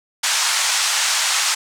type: band-pass noise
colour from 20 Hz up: white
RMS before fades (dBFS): -19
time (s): 0.23-1.55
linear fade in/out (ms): 10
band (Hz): 810 to 8000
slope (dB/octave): 24
effects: none